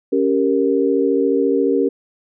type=chord; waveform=sine; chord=G diminished; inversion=second; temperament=equal; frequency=277.2 / 392 / 466.2 Hz; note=Db4 / G4 / Bb4; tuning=0 / 0 / 0 cents; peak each=-18 dBFS; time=0.12-1.89 s; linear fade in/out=10 ms; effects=none